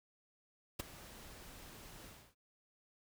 pink noise with ADSR envelope, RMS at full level -37 dBFS, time 0.79-2.35 s, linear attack 9 ms, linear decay 14 ms, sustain -17 dB, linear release 280 ms, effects none

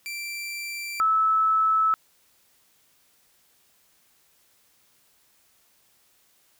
sawtooth / sine tone pair in turn, 2349 / 1304.7 Hz, D7 / E6, 0 / -18 cents, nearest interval minor seventh, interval 1018 cents, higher first, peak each -28 / -18 dBFS, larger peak second, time 0.06-1 / 1-1.94 s, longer neither, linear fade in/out 0 ms, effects white hiss -63 dBFS RMS until 6.59 s

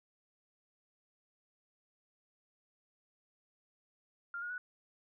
sine tone with pitch steps, 1396.9 / 1436.2 / 1476.5 Hz, F6 / F6 / F#6, 0 / +48 / -4 cents, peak -38 dBFS, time 4.34-4.58 s, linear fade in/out 2 ms, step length 80 ms, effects none

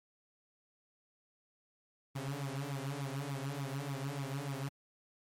sawtooth tone with flanger, 138.59 Hz, C#3, in tune, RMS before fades -39 dBFS, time 2.15-4.69 s, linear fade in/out 10 ms, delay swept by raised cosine 0.83 to 6.53 ms, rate 3.4 Hz, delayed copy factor +0.9, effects MP3 64 kbps

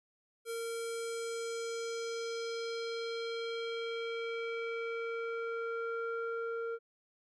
square tone with low-pass filter sweep, 460.6 Hz, A#4, 21 cents flat, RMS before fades -38 dBFS, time 0.45-6.79 s, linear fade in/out 50 ms, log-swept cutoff 11000 to 1100 Hz, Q 2.3, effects none

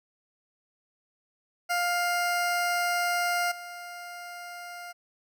20% pulse tone with level steps, 703 Hz, F5, 11 cents sharp, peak -20 / -34 dBFS, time 1.69-4.93 s, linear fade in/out 20 ms, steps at 3.51 s, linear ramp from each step 10 ms, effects none

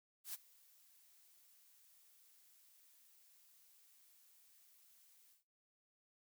blue noise with ADSR envelope, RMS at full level -44 dBFS, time 0.24-5.44 s, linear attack 99 ms, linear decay 24 ms, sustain -24 dB, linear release 140 ms, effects noise-tail reverb RT60 0.3 s tail -19 dB re dry

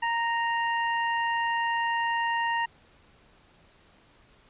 25% pulse tone, 930 Hz, A#5, 4 cents flat, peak -21 dBFS, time 0.02-2.66 s, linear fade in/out 10 ms, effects pink hiss -59 dBFS RMS until 4.49 s + resampled to 8000 Hz

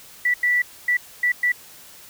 sine tone bursts at uneven times, 1962 Hz, B6, 12 cents flat, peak -16 dBFS, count 5, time 0.25-0.34 / 0.43-0.62 / 0.88-0.97 / 1.23-1.32 / 1.43-1.52 s, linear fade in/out 5 ms, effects white hiss -45 dBFS RMS until 2.09 s

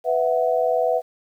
sine chord, B suspended fourth, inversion none, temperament equal with one note detuned, 497 / 659.3 / 740 Hz, B4 / E5 / F#5, +11 / 0 / 0 cents, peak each -21 / -21 / -24 dBFS, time 0.04-1.02 s, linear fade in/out 50 ms, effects 9-bit

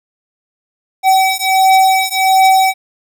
square beating tone pair, 762 / 763.4 Hz, G5 / G5, -49 / -46 cents, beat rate 1.4 Hz, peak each -12 dBFS, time 1.03-2.74 s, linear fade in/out 50 ms, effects none

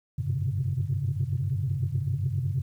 sine tone cluster, 93.4 / 101.2 / 126.6 / 133.3 / 142.9 Hz, F#2 / G#2 / B2 / C3 / D3, +17 / -44 / +43 / +33 / -47 cents, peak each -31 dBFS, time 0.18-2.62 s, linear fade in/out 10 ms, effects tanh soft clip ceiling -17 dBFS + 10-bit

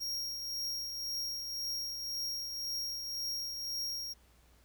45% pulse tone with tremolo, 5588 Hz, F8, in tune, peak -34 dBFS, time 0-4.14 s, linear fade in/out 20 ms, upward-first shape triangle, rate 1.9 Hz, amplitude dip 45%, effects added 60 Hz sine -63 dBFS peak until 4.64 s + pink hiss -67 dBFS RMS until 4.64 s

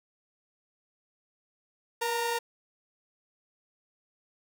sawtooth tone pair together, 474.1 / 918 Hz, A#4 / A#5, +29 / -27 cents, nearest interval major seventh, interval 1144 cents, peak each -27 dBFS, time 2.01-2.39 s, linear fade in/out 10 ms, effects none

